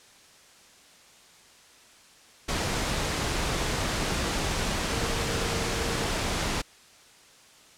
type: tone in noise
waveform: sine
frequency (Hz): 460.3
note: A#4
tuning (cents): -22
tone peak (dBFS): -36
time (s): 4.91-6.09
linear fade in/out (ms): 10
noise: pink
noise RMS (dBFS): -28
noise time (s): 2.48-6.62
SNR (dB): -11
effects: white hiss -54 dBFS RMS until 7.77 s + low-pass 8000 Hz 12 dB/octave